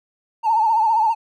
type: tone with vibrato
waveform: triangle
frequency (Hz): 888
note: A5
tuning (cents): +16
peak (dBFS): -10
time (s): 0.43-1.15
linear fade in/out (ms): 50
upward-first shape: sine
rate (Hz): 15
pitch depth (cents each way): 79
effects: tanh soft clip ceiling -12 dBFS